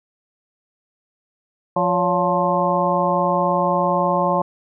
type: harmonic tone with a mistuned harmonic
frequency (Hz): 176.3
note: F3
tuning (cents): +17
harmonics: 1 / 2 / 3 / 4 / 5 / 6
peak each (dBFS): -24 / -27 / -21 / -24 / -22 / -22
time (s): 1.76-4.42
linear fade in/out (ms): 5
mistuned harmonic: 3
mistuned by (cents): +98
effects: none